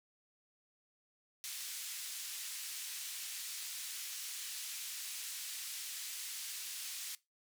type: band-pass noise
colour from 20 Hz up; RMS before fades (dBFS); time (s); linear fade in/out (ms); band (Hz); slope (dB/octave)
white; -44; 1.44-7.15; 0; 2400 to 11000; 12
effects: noise-tail reverb RT60 0.2 s tail -19 dB re dry